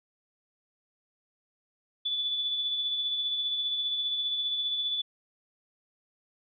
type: tone with tremolo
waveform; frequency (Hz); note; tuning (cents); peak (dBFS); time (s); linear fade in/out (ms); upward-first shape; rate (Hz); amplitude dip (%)
sine; 3465; A7; -27; -26; 2.05-5.02; 10; sine; 15; 35
effects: none